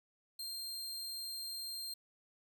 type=tone; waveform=sawtooth; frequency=4186 Hz; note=C8; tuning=in tune; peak=-38 dBFS; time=0.39-1.94 s; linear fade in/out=5 ms; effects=11-bit